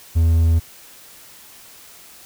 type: tone with hard clipping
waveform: triangle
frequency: 82.41 Hz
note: E2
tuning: in tune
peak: -13 dBFS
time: 0.15-0.6 s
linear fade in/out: 20 ms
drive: 6 dB
effects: white hiss -44 dBFS RMS until 2.25 s